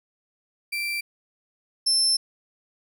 35% pulse tone pair in turn, 2349 / 5316 Hz, D7 / E8, 0 / +14 cents, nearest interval octave + major second, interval 1414 cents, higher second, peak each -24 / -16 dBFS, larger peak second, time 0.72-1.01 / 1.86-2.17 s, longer second, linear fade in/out 10 ms, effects none

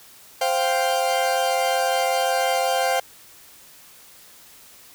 40% pulse chord, C suspended fourth, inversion none, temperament equal, 523.3 / 698.5 / 784 Hz, C5 / F5 / G5, 0 / 0 / 0 cents, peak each -23 dBFS, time 0.41-3 s, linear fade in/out 5 ms, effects white hiss -48 dBFS RMS until 4.94 s

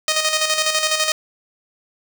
5% pulse tone with tremolo, 622.3 Hz, D#5, in tune, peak -4 dBFS, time 0.08-1.12 s, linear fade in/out 2 ms, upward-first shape square, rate 12 Hz, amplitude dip 50%, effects none

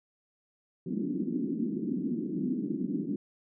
white band-pass noise, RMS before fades -32 dBFS, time 0.86-3.16 s, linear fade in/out 5 ms, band 180 to 320 Hz, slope 48 dB/octave, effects none

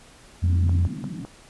sine tone, 87.31 Hz, F2, in tune, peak -17 dBFS, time 0.42-0.88 s, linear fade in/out 20 ms
pink band-pass noise, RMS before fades -33 dBFS, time 0.43-1.25 s, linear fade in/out 2 ms, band 130 to 280 Hz, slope 48 dB/octave
clicks, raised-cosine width 1 ms, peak -25 dBFS, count 4, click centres 0.694 / 0.851 / 1.041 / 1.25 s
effects pink hiss -50 dBFS RMS until 1.49 s + resampled to 24000 Hz

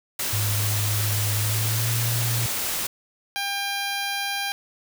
white noise, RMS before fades -27 dBFS, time 0.19-2.87 s, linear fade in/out 5 ms
sine tone with pitch glide, 104.2 to 116.29 Hz, G#2 to A#2, +6 to -4 cents, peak -23 dBFS, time 0.33-2.46 s, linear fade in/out 0 ms, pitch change +190 cents, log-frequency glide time 1.35-1.91 s
10% pulse tone, 799 Hz, G5, 33 cents sharp, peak -17 dBFS, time 3.36-4.52 s, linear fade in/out 0 ms
effects none

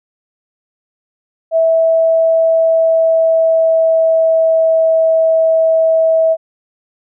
sine tone with pitch glide, 653 to 647.7 Hz, E5 to E5, -17 to -31 cents, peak -8 dBFS, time 1.51-6.37 s, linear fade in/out 50 ms, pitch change -14 cents, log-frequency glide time 2.5-4.94 s, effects none

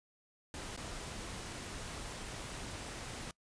pink noise with dropouts, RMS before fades -44 dBFS, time 0.54-3.31 s, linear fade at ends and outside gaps 1 ms, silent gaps 0.764-0.775 s, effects noise-tail reverb RT60 0.1 s tail -23 dB re dry + resampled to 22050 Hz

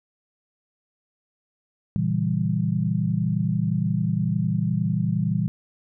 sine chord, A# diminished seventh, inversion none, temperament equal, 116.54 / 138.59 / 164.81 / 196 Hz, A#2 / C#3 / E3 / G3, 0 / 0 / 0 / 0 cents, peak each -26 / -30 / -24 / -26 dBFS, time 1.96-5.48 s, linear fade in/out 0 ms, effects none

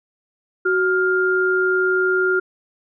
sine tone pair together, 372 / 1404.5 Hz, F#4 / F6, +9 / +9 cents, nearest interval octave + major seventh, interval 2300 cents, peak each -18 dBFS, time 0.65-2.4 s, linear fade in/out 10 ms, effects none

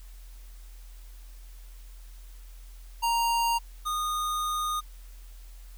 square tone pair in turn, 932.3 / 1230.2 Hz, A#5 / D#6, 0 / -20 cents, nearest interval perfect fourth, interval 480 cents, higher second, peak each -24 / -28 dBFS, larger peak first, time 3.02-3.59 / 3.85-4.81 s, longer second, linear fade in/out 20 ms, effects added 42 Hz sine -43 dBFS peak until 5.77 s + white hiss -58 dBFS RMS until 5.77 s

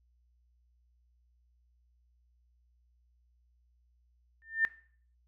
sine tone with exponential growth, 1800 Hz, A6, 39 cents sharp, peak -21 dBFS, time 4.42-4.65 s, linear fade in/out 0 ms, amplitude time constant 48 ms, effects noise-tail reverb RT60 0.5 s tail -18 dB re dry + added 60 Hz sine -66 dBFS peak until 5.27 s

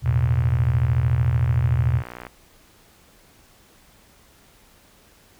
sine chord, E suspended fourth, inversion none, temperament equal, 82.41 / 110 / 123.47 Hz, E2 / A2 / B2, 0 / 0 / 0 cents, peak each -22 / -24 / -19 dBFS, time 0.02-2.03 s, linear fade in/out 50 ms
click train, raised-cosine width 0.5 ms, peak -20 dBFS, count 135, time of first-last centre 0.06-2.268 s, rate 60.7 Hz
effects pink hiss -54 dBFS RMS until 5.39 s

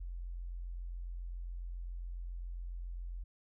sine tone, 43.65 Hz, F1, in tune, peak -39 dBFS, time 0-3.24 s, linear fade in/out 10 ms, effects none

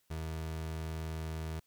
30% pulse tone, 79.9 Hz, D#2, 47 cents sharp, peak -34 dBFS, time 0.1-1.6 s, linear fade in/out 10 ms, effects white hiss -74 dBFS RMS until 1.66 s

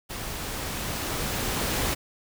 pink noise with level ramp, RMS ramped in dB -35 to -26 dBFS, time 0.09-1.95 s, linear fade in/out 20 ms, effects none

